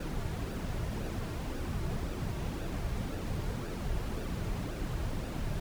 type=noise with flanger; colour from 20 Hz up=brown; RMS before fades=-35 dBFS; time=0-5.6 s; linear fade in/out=5 ms; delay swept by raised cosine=0.93 to 4.03 ms; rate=1.9 Hz; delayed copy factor=-0.5; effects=none